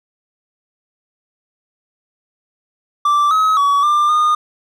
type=tone with pitch steps; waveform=triangle; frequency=1171 / 1277 / 1133 / 1191 / 1222 Hz; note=D6 / D#6 / C#6 / D6 / D#6; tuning=-5 / +45 / +37 / +24 / -32 cents; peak=-9 dBFS; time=3.05-4.35 s; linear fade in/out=5 ms; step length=260 ms; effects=none